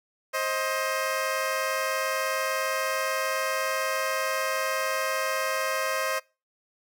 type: tone pair together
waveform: 15% pulse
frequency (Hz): 528.9 / 629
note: C5 / D#5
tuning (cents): +19 / +19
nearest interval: minor third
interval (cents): 300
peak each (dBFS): -22 / -23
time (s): 0.33-6.2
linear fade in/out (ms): 20
effects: noise-tail reverb RT60 0.3 s tail -24 dB re dry